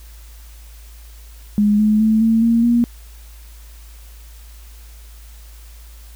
sine tone with pitch steps, 207.7 / 213.3 / 219 / 224.9 / 231 / 237.2 Hz, G#3 / G#3 / A3 / A3 / A#3 / A#3, 0 / +46 / -8 / +38 / -16 / +30 cents, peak -11 dBFS, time 1.58-2.84 s, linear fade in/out 0 ms, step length 210 ms, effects added 55 Hz sine -37 dBFS peak until 6.15 s + white hiss -48 dBFS RMS until 6.15 s

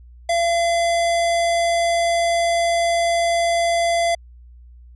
square tone, 681 Hz, F5, 44 cents flat, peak -17 dBFS, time 0.29-4.15 s, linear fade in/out 5 ms, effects added 60 Hz sine -41 dBFS peak until 4.95 s + resampled to 24000 Hz

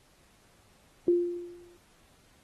sine tone with exponential decay, 349.2 Hz, F4, in tune, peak -18 dBFS, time 1.08-1.77 s, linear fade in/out 2 ms, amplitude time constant 150 ms, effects pink hiss -63 dBFS RMS until 2.43 s + AAC 32 kbps

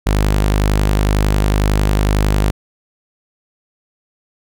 sawtooth tone, 51 Hz, G#1, 31 cents flat, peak -8 dBFS, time 0.06-2.51 s, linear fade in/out 10 ms, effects none

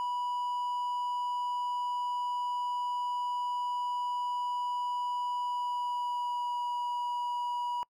triangle tone with pitch glide, 980 to 971 Hz, B5 to B5, -14 to -30 cents, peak -29 dBFS, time 0-7.83 s, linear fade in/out 0 ms, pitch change -16 cents, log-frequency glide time 5.42-6.59 s, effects noise-tail reverb RT60 0.1 s tail -25 dB re dry

